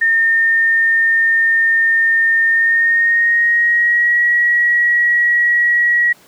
sine tone with pitch glide, 1820 to 1913.8 Hz, A#6 to A#6, -42 to +45 cents, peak -10 dBFS, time 0.01-6.13 s, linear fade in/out 10 ms, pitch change +87 cents, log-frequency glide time 2.46-4.19 s, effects pink hiss -47 dBFS RMS until 6.27 s + high-pass 150 Hz 12 dB/octave

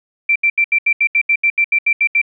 sine tone bursts, 2349 Hz, D7, in tune, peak -10 dBFS, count 14, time 0.29-2.216 s, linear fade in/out 5 ms, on 67 ms, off 76 ms, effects none

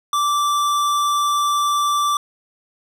sine tone with hard clipping, 1169 Hz, D6, 8 cents flat, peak -18 dBFS, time 0.13-2.17 s, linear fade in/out 2 ms, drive 16 dB, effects none

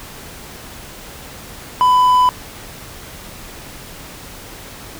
triangle tone, 1000 Hz, B5, 21 cents sharp, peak -7 dBFS, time 1.81-2.29 s, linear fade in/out 0 ms, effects pink hiss -35 dBFS RMS until 4.99 s

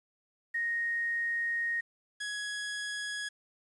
sine / sawtooth tone pair in turn, 1864.7 / 1672.8 Hz, A#6 / G#6, 0 / +12 cents, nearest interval major second, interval 188 cents, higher first, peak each -29 / -31 dBFS, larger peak first, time 0.54-1.81 / 2.2-3.29 s, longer first, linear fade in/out 10 ms, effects resampled to 24000 Hz + 10-bit

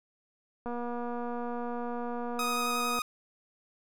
click train, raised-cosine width 1 ms, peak -24 dBFS, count 560, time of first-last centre 0.66-2.989 s, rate 240 Hz
sawtooth tone with vibrato, 1250 Hz, D#6, 8 cents sharp, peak -26 dBFS, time 2.39-3.02 s, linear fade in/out 2 ms, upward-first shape square, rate 11 Hz, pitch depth 11 cents each way
effects none

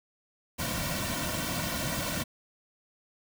pink noise with comb filter, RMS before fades -32 dBFS, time 0.58-2.24 s, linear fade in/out 20 ms, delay 2.4 ms, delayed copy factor -0.95, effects none

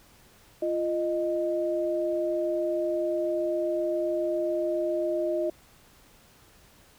sine tone pair together, 345.7 / 618.3 Hz, F4 / D#5, -18 / -11 cents, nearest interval minor seventh, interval 1007 cents, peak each -28 / -27 dBFS, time 0.62-5.5 s, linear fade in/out 5 ms, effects pink hiss -57 dBFS RMS until 6.98 s

